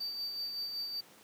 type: tone with tremolo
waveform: triangle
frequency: 4626 Hz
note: D8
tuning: 27 cents flat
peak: -33 dBFS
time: 0-1.01 s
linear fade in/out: 10 ms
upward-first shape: sine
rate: 5.3 Hz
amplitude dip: 40%
effects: pink hiss -58 dBFS RMS until 1.23 s + high-pass 200 Hz 12 dB/octave